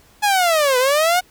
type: linear two-way sweep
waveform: sawtooth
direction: down then up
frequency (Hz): 848 to 492 to 741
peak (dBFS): -10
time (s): 0.22-1.21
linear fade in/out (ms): 20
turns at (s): 0.78
effects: pink hiss -52 dBFS RMS until 1.3 s